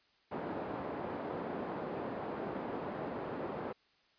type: band-pass noise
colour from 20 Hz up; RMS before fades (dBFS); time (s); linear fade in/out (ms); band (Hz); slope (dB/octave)
pink; -40; 0.31-3.73; 10; 240 to 900; 12
effects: white hiss -70 dBFS RMS until 4.18 s + resampled to 11025 Hz